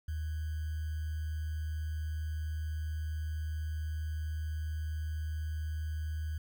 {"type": "tone with sample-and-hold", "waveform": "sine", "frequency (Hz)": 77.78, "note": "D#2", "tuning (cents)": 0, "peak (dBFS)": -33, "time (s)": [0.08, 6.38], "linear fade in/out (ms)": 5, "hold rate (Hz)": 1575, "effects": []}